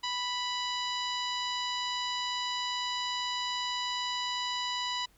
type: harmonic tone with a mistuned harmonic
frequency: 987.8 Hz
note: B5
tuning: in tune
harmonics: 1 / 2 / 3 / 4 / 5 / 6 / 7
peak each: -35 / -40 / -37 / -37 / -41 / -51 / -48 dBFS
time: 0.03-5.06 s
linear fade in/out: 10 ms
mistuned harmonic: 7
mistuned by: +38 cents
effects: added 50 Hz sine -66 dBFS peak until 5.17 s + pink hiss -66 dBFS RMS until 5.17 s